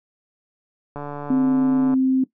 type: click train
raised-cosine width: 1 ms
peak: -18 dBFS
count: 143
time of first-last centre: 0.96-1.939 s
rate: 145 Hz
type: tone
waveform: sine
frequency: 261.6 Hz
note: C4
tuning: in tune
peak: -15 dBFS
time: 1.3-2.24 s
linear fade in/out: 5 ms
effects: noise-tail reverb RT60 0.1 s tail -17 dB re dry